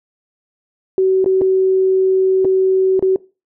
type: tone with dropouts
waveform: sine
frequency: 378.4 Hz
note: F#4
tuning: 39 cents sharp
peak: -10 dBFS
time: 0.98-3.16 s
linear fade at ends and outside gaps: 1 ms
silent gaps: 1.244-1.26 / 1.412-1.417 / 2.447-2.452 / 2.994-3.025 s
effects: noise-tail reverb RT60 0.3 s tail -21 dB re dry